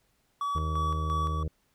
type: tone with tremolo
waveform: triangle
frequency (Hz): 1140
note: C#6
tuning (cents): +48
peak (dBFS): -26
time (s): 0.41-1.43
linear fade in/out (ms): 2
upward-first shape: square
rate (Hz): 2.9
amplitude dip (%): 50
type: harmonic tone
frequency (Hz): 77.78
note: D#2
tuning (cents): 0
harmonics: 1 / 2 / 4 / 5 / 6 / 7 / 8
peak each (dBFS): -29 / -35 / -45 / -48 / -44 / -51 / -56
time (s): 0.55-1.48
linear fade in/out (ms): 5
effects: pink hiss -71 dBFS RMS until 1.74 s